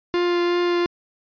45% pulse tone with vibrato, 350 Hz, F4, 4 cents sharp, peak -18 dBFS, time 0.14-0.86 s, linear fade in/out 0 ms, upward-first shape triangle, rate 2.7 Hz, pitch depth 10 cents each way, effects resampled to 11025 Hz

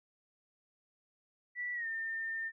sine tone with pitch glide, 1959 to 1806.8 Hz, B6 to A6, -15 to +45 cents, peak -35 dBFS, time 1.55-2.52 s, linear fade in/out 50 ms, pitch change -140 cents, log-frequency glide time 1.74-1.87 s, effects none

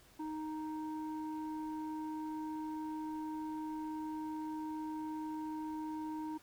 square tone with low-pass filter, 311.1 Hz, D#4, in tune, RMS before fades -41 dBFS, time 0.19-6.38 s, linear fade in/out 10 ms, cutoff 760 Hz, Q 7.7, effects pink hiss -63 dBFS RMS until 6.42 s

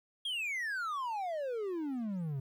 triangle exponential sweep, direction down, 3322 to 130.2 Hz, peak -32 dBFS, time 0.25-2.4 s, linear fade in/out 5 ms, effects 12-bit

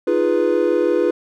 triangle chord, F half-diminished seventh, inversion third, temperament equal with one note detuned, 310.2 / 349.2 / 415.3 / 493.9 Hz, Eb4 / F4 / Ab4 / Cb5, -5 / 0 / 0 / 0 cents, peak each -21 / -17 / -19 / -17 dBFS, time 0.07-1.11 s, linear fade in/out 5 ms, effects none

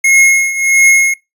square tone with tremolo, 2161 Hz, C#7, 45 cents flat, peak -4 dBFS, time 0.04-1.14 s, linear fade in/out 5 ms, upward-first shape triangle, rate 1.5 Hz, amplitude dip 80%, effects noise-tail reverb RT60 0.2 s tail -22 dB re dry + resampled to 32000 Hz

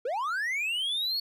triangle linear sweep, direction up, 443.7 to 4435 Hz, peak -26 dBFS, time 0.05-1.2 s, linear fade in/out 5 ms, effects none

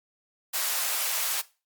white high-pass noise, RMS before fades -28 dBFS, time 0.53-1.42 s, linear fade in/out 20 ms, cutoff 580 Hz, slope 24 dB/octave, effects noise-tail reverb RT60 0.3 s tail -18 dB re dry + Opus 48 kbps

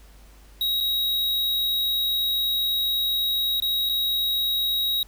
square tone with dropouts, 3814 Hz, A#7, 39 cents sharp, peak -22 dBFS, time 0.61-5.03 s, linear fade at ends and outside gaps 2 ms, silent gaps 0.804-0.808 / 3.601-3.622 / 3.891-3.895 s, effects added 50 Hz sine -47 dBFS peak until 5.07 s + pink hiss -55 dBFS RMS until 5.07 s

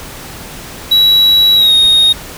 triangle tone with pitch glide, 3900 to 3726 Hz, B7 to A#7, -23 to -2 cents, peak -4 dBFS, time 0.91-2.13 s, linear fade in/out 10 ms, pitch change -79 cents, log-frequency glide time 1.55-1.73 s, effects pink hiss -29 dBFS RMS until 2.37 s

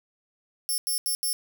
5% pulse tone bursts at uneven times, 5400 Hz, E8, 41 cents sharp, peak -19 dBFS, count 4, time 0.69-0.78 / 0.87-0.98 / 1.06-1.15 / 1.23-1.33 s, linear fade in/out 0 ms, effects none

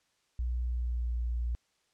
sine tone with pitch glide, 60.6 to 59.28 Hz, B1 to A#1, -32 to +30 cents, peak -29 dBFS, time 0.39-1.55 s, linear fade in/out 0 ms, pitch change -38 cents, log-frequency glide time 0.67-1.15 s, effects white hiss -73 dBFS RMS until 1.93 s + low-pass 7000 Hz 12 dB/octave

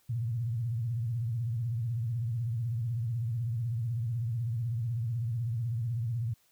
sine tone with vibrato, 116.54 Hz, A#2, in tune, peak -29 dBFS, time 0.09-6.34 s, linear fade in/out 10 ms, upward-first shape sine, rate 16 Hz, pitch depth 130 cents each way, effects white hiss -68 dBFS RMS until 6.51 s

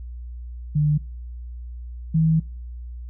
sine tone pair in turn, 150 / 160.36 Hz, D3 / E3, +37 / -47 cents, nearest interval minor second, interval 116 cents, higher second, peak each -16 / -15 dBFS, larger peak second, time 0.75-0.98 / 2.14-2.4 s, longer second, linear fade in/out 10 ms, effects noise-tail reverb RT60 0.6 s tail -26 dB re dry + added 60 Hz sine -32 dBFS peak until 3.09 s

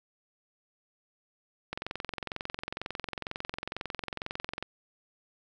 click train, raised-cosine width 0.3 ms, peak -18 dBFS, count 65, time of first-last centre 1.73-4.626 s, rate 22.1 Hz, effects none

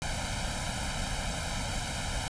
pink noise with comb filter, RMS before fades -33 dBFS, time 0.02-2.28 s, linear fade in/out 0 ms, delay 1.3 ms, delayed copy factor +0.95, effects resampled to 22050 Hz

